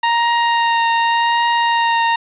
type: tone with vibrato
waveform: sawtooth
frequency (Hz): 932.3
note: A#5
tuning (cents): 0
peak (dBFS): -9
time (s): 0.03-2.16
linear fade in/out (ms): 5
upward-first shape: triangle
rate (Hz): 0.87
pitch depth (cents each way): 16
effects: resampled to 8000 Hz + 7-bit